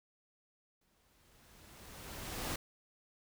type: noise with exponential growth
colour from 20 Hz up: pink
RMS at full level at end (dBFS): -37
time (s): 0.81-2.56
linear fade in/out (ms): 5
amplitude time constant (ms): 380
effects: none